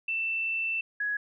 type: tone pair in turn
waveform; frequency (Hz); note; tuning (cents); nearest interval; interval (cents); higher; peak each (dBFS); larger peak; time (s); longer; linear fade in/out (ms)
sine; 2669 / 1673.1; E7 / G#6; +21 / +12; minor sixth; 809; first; -27; neither; 0.08-0.81 / 1-1.17; first; 5
effects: none